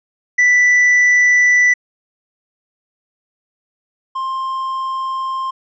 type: tone pair in turn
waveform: triangle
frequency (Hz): 1975.5 / 1055.9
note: B6 / C6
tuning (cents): 0 / +15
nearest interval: major seventh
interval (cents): 1085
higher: first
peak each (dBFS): -7 / -17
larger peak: first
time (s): 0.38-1.74 / 4.15-5.51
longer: neither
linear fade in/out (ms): 10
effects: resampled to 16000 Hz